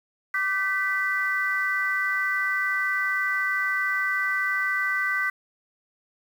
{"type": "chord", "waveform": "sine", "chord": "G major", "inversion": "second", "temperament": "equal with one note detuned", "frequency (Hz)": [1174.7, 1528.6, 1975.5], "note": ["D6", "G6", "B6"], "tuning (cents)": [0, -44, 0], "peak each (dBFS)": [-30, -26, -25], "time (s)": [0.34, 5.3], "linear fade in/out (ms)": 5, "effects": ["tanh soft clip ceiling -13 dBFS", "8-bit"]}